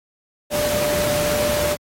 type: tone in noise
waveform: sine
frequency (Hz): 593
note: D5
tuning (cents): +17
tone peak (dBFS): -20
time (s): 0.5-1.77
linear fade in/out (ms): 50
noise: pink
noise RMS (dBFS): -24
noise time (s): 0.5-1.77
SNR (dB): +1
effects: high-pass 80 Hz 12 dB/octave + AAC 48 kbps